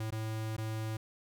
square tone with dropouts, 110 Hz, A2, in tune, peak -35 dBFS, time 0-0.97 s, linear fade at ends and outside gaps 5 ms, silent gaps 0.106-0.122 / 0.566-0.58 s, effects none

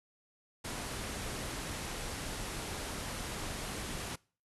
pink low-pass noise, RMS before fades -40 dBFS, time 0.64-4.16 s, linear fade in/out 10 ms, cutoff 12000 Hz, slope 96 dB/octave, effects noise-tail reverb RT60 0.4 s tail -24 dB re dry

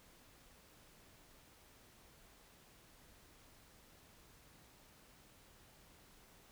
silence, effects pink hiss -64 dBFS RMS until 6.51 s

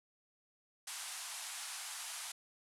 white band-pass noise, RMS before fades -45 dBFS, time 0.87-2.32 s, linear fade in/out 5 ms, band 710 to 11000 Hz, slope 48 dB/octave, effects none

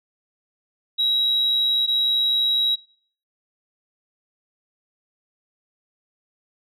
sine tone pair in turn, 3856 / 3856 Hz, B7 / B7, -42 / -42 cents, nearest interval unison, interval 0 cents, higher neither, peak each -16 dBFS, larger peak neither, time 0.98-1.87 / 1.87-2.76 s, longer neither, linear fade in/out 20 ms, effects noise-tail reverb RT60 0.5 s tail -21 dB re dry + tanh soft clip ceiling -14 dBFS

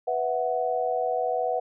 sine chord, B suspended fourth, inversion none, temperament equal, 493.9 / 659.3 / 740 Hz, B4 / E5 / F#5, 0 / 0 / 0 cents, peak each -28 / -29 / -27 dBFS, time 0.07-1.6 s, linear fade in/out 10 ms, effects none

